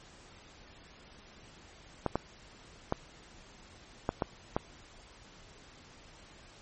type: clicks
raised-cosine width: 1 ms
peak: -14 dBFS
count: 6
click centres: 2.063 / 2.156 / 2.924 / 4.091 / 4.222 / 4.565 s
effects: pink hiss -55 dBFS RMS until 6.61 s + MP3 32 kbps